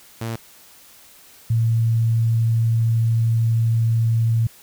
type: tone pair in turn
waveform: sawtooth / sine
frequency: 114.1 / 114.1 Hz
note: A#2 / A#2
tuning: -37 / -37 cents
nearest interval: unison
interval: 0 cents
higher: neither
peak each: -21 / -15 dBFS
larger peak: second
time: 0.21-0.36 / 1.5-4.47 s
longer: second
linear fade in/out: 5 ms
effects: white hiss -48 dBFS RMS until 4.62 s